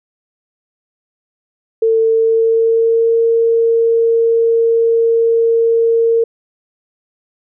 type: tone with pitch glide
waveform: sine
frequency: 449.2 to 458.9 Hz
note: A4 to A#4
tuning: +36 to -27 cents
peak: -9 dBFS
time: 1.82-6.24 s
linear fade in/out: 5 ms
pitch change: +37 cents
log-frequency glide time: 2.09-3.18 s
effects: none